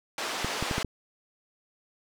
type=band-pass noise; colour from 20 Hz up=pink; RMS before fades=-33 dBFS; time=0.18-0.83 s; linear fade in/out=2 ms; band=520 to 6300 Hz; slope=12 dB/octave
type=clicks; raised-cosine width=3 ms; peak=-17 dBFS; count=5; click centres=0.446 / 0.626 / 0.712 / 0.781 / 0.847 s
effects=none